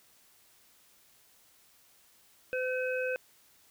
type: harmonic tone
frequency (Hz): 510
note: C5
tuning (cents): -44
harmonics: 1 / 3 / 5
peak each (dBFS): -31 / -36 / -38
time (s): 2.53-3.16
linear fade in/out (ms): 0
effects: white hiss -63 dBFS RMS until 3.7 s